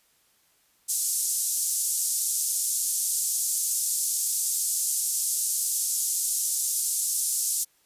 pink band-pass noise, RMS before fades -27 dBFS, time 0.88-7.65 s, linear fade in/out 20 ms, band 6700 to 12000 Hz, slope 24 dB/octave, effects white hiss -65 dBFS RMS until 7.85 s + resampled to 32000 Hz

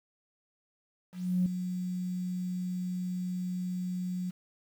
sine tone with ADSR envelope, 181.5 Hz, F#3, 33 cents flat, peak -22 dBFS, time 1.12-4.31 s, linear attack 340 ms, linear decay 3 ms, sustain -9 dB, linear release 15 ms, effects tanh soft clip ceiling -18 dBFS + 9-bit

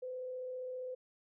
sine tone with frequency modulation, 508 Hz, B4, 49 cents sharp, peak -39 dBFS, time 0.02-0.95 s, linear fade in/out 10 ms, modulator 35.1 Hz, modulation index 0.22, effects none

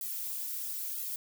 violet noise with flanger, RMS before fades -37 dBFS, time 0.01-1.16 s, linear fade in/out 2 ms, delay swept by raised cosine 1.5 to 4.9 ms, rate 1 Hz, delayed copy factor +0.9, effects none

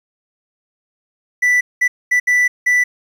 triangle tone bursts at uneven times, 1975.5 Hz, B6, in tune, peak -9 dBFS, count 5, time 1.42-1.61 / 1.81-1.88 / 2.11-2.2 / 2.27-2.48 / 2.66-2.84 s, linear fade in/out 10 ms, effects 8-bit

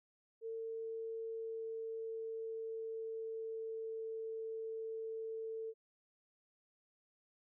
sine tone with pitch glide, 450.9 to 446.2 Hz, A4 to A4, +42 to +24 cents, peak -40 dBFS, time 0.41-5.74 s, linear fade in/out 50 ms, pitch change -18 cents, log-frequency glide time 0.58-4.16 s, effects none

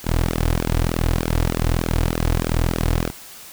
sawtooth tone with flanger, 41.2 Hz, E1, in tune, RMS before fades -20 dBFS, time 0.03-3.12 s, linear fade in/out 50 ms, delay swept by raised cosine 0.97 to 5.37 ms, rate 3.3 Hz, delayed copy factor -0.8, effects white hiss -40 dBFS RMS until 3.52 s

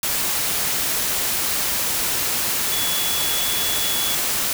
sine tone in noise, 3394 Hz, G#7, 37 cents sharp, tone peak -26 dBFS, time 2.72-4.15 s, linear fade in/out 2 ms, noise white, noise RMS -22 dBFS, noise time 0.03-4.53 s, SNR -7 dB, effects none

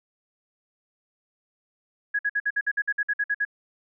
sine tone bursts, 1668 Hz, G#6, 7 cents sharp, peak -21 dBFS, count 13, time 2.14-3.451 s, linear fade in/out 10 ms, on 51 ms, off 54 ms, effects none

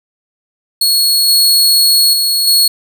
sawtooth tone with level steps, 4339 Hz, C#8, 38 cents flat, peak -6 / -4 / -8 / -4 dBFS, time 0.81-2.68 s, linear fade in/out 5 ms, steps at 1.28 / 2.13 / 2.47 s, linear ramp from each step 5 ms, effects none

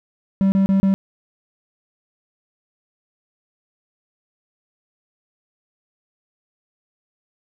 triangle tone bursts, 193.9 Hz, G3, 19 cents flat, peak -11 dBFS, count 4, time 0.41-0.94 s, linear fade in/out 0 ms, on 110 ms, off 30 ms, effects none

